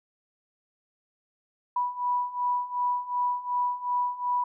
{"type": "beating tone pair", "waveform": "sine", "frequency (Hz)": [981, 983.7], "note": ["B5", "B5"], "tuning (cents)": [-12, -7], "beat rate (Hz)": 2.7, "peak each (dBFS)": [-30, -27], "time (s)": [1.76, 4.44], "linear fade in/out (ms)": 5, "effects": []}